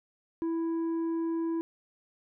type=tone with tanh clipping; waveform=sine; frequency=330 Hz; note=E4; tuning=2 cents sharp; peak=-29 dBFS; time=0.42-1.61 s; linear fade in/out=0 ms; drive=5 dB; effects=none